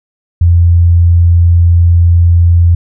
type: tone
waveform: sine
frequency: 85.7 Hz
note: F2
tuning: 32 cents flat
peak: -3 dBFS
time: 0.41-2.75 s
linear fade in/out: 5 ms
effects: none